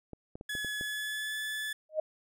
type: clicks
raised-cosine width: 2 ms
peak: -29 dBFS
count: 6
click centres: 0.133 / 0.355 / 0.411 / 0.552 / 0.647 / 0.811 s
type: tone with pitch glide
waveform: 30% pulse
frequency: 1700 to 1729.7 Hz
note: G#6 to A6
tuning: +40 to -30 cents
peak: -31 dBFS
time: 0.49-1.73 s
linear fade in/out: 5 ms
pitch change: +30 cents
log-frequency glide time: 0.77-1.38 s
type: tone with exponential growth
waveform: sine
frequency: 622.3 Hz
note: D#5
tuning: in tune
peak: -23 dBFS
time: 1.89-2 s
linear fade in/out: 5 ms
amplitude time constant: 22 ms
effects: none